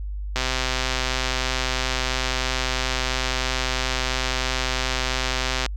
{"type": "click train", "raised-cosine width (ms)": 0.2, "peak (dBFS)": -6, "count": 685, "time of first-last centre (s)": [0.36, 5.662], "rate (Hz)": 129, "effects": ["added 50 Hz sine -27 dBFS peak until 5.76 s"]}